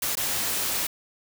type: noise with dropouts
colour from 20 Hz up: white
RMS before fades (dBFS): -27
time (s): 0.02-0.87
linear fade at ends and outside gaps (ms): 5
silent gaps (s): 0.154-0.17
effects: none